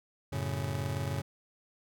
40% pulse chord, F# minor, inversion none, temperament just, 92.5 / 111 / 138.75 Hz, F#2 / A2 / C#3, 0 / +16 / +2 cents, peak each -36 / -37 / -34 dBFS, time 0.32-1.22 s, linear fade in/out 10 ms, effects none

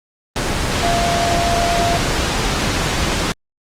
sine tone in noise, 689 Hz, F5, 24 cents flat, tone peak -17 dBFS, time 0.83-1.97 s, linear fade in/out 0 ms, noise pink, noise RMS -18 dBFS, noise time 0.36-3.32 s, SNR -2 dB, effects low-pass 7000 Hz 12 dB/octave + Opus 24 kbps

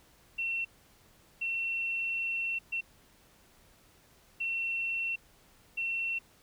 sine tone bursts at uneven times, 2711 Hz, E7, 48 cents sharp, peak -30 dBFS, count 5, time 0.38-0.65 / 1.41-2.59 / 2.72-2.81 / 4.4-5.16 / 5.77-6.19 s, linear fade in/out 10 ms, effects pink hiss -62 dBFS RMS until 6.42 s

